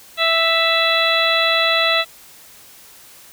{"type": "harmonic tone with a mistuned harmonic", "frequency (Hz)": 659.3, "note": "E5", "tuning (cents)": 0, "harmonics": [1, 2, 3, 4, 5, 6], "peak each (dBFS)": [-21, -21, -21, -21, -21, -21], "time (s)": [0.17, 2.05], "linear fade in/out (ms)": 50, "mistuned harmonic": 5, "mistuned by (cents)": 47, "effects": ["white hiss -44 dBFS RMS until 3.32 s"]}